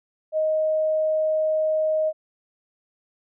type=tone; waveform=sine; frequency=625 Hz; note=D#5; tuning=8 cents sharp; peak=-19 dBFS; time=0.32-2.13 s; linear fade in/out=50 ms; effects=none